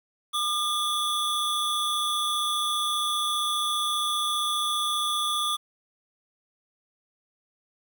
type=tone pair together; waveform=square; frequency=1206 / 3427 Hz; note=D6 / A7; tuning=+46 / -46 cents; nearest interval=octave + tritone; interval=1808 cents; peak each=-28 dBFS; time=0.33-5.57 s; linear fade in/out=20 ms; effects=9-bit